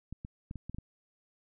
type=clicks; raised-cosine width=5 ms; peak=-28 dBFS; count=7; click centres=0.126 / 0.249 / 0.511 / 0.557 / 0.696 / 0.746 / 0.785 s; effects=none